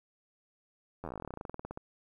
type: slowing click train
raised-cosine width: 1 ms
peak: -26 dBFS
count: 25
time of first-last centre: 1.04-1.774 s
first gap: 11 ms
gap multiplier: 1.08
effects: 11-bit